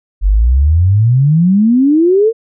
sine exponential sweep, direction up, 45 to 467.1 Hz, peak -6 dBFS, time 0.21-2.33 s, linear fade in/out 50 ms, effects none

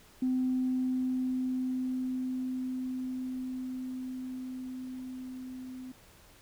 sine tone with level ramp, 256.3 Hz, C4, 36 cents flat, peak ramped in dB -25 to -40 dBFS, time 0.22-5.92 s, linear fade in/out 5 ms, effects tanh soft clip ceiling -21 dBFS + pink hiss -58 dBFS RMS until 6.41 s

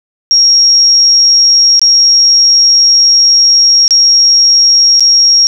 sine tone with dropouts, 5588 Hz, F8, in tune, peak -3 dBFS, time 0.31-5.47 s, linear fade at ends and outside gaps 0 ms, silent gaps 1.794-1.816 / 3.879-3.908 / 4.996-5.006 s, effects none

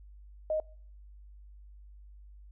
sine tone, 622.3 Hz, D#5, in tune, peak -27 dBFS, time 0.5-0.6 s, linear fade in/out 2 ms, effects noise-tail reverb RT60 0.5 s tail -24 dB re dry + added 50 Hz sine -49 dBFS peak until 2.51 s

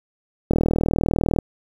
click train, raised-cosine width 2 ms, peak -5 dBFS, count 36, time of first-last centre 0.51-1.387 s, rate 39.9 Hz, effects 7-bit

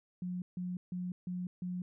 sine tone bursts, 180 Hz, F#3, 47 cents flat, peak -35 dBFS, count 5, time 0.22-1.82 s, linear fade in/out 2 ms, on 200 ms, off 150 ms, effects none

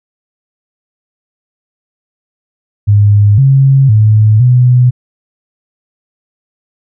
sine tone with pitch steps, 102.9 / 135.7 / 107.7 / 124.6 Hz, G#2 / C#3 / A2 / B2, -16 / -36 / -37 / +16 cents, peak -3 dBFS, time 2.87-4.91 s, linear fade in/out 20 ms, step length 510 ms, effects none

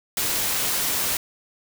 white noise, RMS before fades -24 dBFS, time 0.17-1.17 s, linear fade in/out 2 ms, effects none

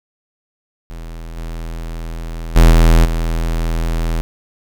square tone with level steps, 41.2 Hz, E1, in tune, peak -28 / -24 / -5 / -7 / -16 dBFS, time 0.9-4.21 s, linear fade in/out 0 ms, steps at 1.36 / 2.55 / 2.7 / 3.04 s, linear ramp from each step 20 ms, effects none

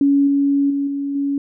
sine tone with level steps, 280.6 Hz, C#4, 21 cents sharp, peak -11 / -13 / -17 / -20 / -17 dBFS, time 0.01-1.38 s, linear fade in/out 2 ms, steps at 0.27 / 0.7 / 0.87 / 1.15 s, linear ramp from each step 5 ms, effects none

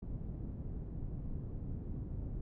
pink low-pass noise, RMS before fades -41 dBFS, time 0.02-2.41 s, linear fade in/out 5 ms, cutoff 210 Hz, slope 12 dB/octave, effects none

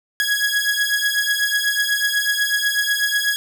sawtooth beating tone pair, 1661.2 / 1669.3 Hz, G#6 / G#6, 0 / +8 cents, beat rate 8.1 Hz, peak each -17 dBFS, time 0.2-3.36 s, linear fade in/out 0 ms, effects none

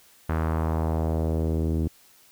sawtooth tone with low-pass filter sweep, 80.1 Hz, E2, 49 cents flat, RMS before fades -25 dBFS, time 0.29-1.88 s, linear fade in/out 5 ms, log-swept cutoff 1500 to 310 Hz, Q 1.7, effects white hiss -56 dBFS RMS until 2.31 s

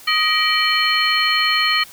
sine tone cluster, 1250 / 1893 / 2332 / 3041 / 4288 Hz, D#6 / A#6 / D7 / F#7 / C8, +8 / +26 / -13 / +47 / +42 cents, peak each -21 dBFS, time 0.07-1.84 s, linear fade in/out 10 ms, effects white hiss -42 dBFS RMS until 1.92 s

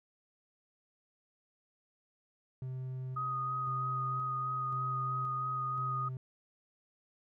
triangle tone with tremolo, 129.3 Hz, C3, 20 cents flat, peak -35 dBFS, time 2.62-6.17 s, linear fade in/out 2 ms, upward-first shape square, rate 0.95 Hz, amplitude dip 35%
sine tone with vibrato, 1246 Hz, D#6, 2 cents sharp, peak -33 dBFS, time 3.16-6.09 s, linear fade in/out 10 ms, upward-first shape sine, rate 3.1 Hz, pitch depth 17 cents each way
effects none

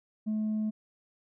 triangle tone with tanh clipping, 215.4 Hz, A3, 37 cents flat, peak -28 dBFS, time 0.26-0.71 s, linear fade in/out 20 ms, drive 6 dB, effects none

